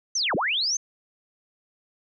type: linear two-way sweep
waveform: sine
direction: down then up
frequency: 6430 to 130 to 6430 Hz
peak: -22 dBFS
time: 0.15-0.77 s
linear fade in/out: 5 ms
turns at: 0.35 s
effects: none